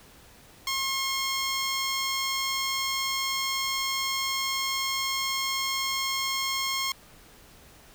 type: tone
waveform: 10% pulse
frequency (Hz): 1076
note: C6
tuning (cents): +48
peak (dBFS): -18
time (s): 0.67-6.92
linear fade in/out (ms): 2
effects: pink hiss -53 dBFS RMS until 7.94 s